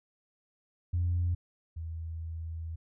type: tone pair in turn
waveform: sine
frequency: 87.31 / 81.65 Hz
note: F2 / E2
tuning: 0 / -16 cents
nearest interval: minor second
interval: 116 cents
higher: first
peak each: -25 / -35 dBFS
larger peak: first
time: 0.93-1.35 / 1.76-2.76 s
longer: second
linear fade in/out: 10 ms
effects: tanh soft clip ceiling -22 dBFS